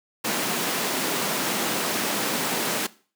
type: high-pass noise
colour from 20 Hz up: pink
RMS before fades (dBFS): -26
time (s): 0.24-2.87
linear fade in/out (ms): 10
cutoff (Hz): 190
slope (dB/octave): 24
effects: noise-tail reverb RT60 0.4 s tail -19 dB re dry